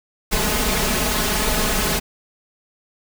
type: noise with comb filter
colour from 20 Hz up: pink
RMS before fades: -20 dBFS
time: 0.31-2 s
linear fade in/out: 20 ms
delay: 4.7 ms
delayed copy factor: +0.85
effects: none